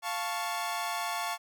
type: chord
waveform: sawtooth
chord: F augmented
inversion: none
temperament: equal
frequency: 698.5 / 880 / 1108.7 Hz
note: F5 / A5 / C#6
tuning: 0 / 0 / 0 cents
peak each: -32 dBFS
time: 0.02-1.38 s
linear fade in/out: 50 ms
effects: none